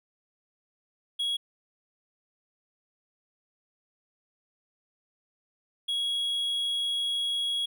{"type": "tone pair in turn", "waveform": "triangle", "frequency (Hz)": [3322, 3322], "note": ["G#7", "G#7"], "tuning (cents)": [0, 0], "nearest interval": "unison", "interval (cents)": 0, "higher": "neither", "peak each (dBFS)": [-25, -25], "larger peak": "neither", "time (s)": [[1.19, 1.37], [5.88, 7.66]], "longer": "second", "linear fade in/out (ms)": 10, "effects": []}